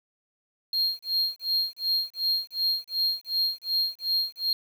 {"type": "tone with tremolo", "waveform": "triangle", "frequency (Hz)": 4228, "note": "C8", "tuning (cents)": 17, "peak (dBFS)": -20, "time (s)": [0.73, 4.53], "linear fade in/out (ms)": 2, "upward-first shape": "sine", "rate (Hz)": 2.7, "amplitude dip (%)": 100, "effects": ["9-bit"]}